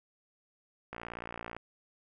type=click train; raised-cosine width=0.5 ms; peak=-25 dBFS; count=38; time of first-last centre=0.93-1.566 s; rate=58.2 Hz; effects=none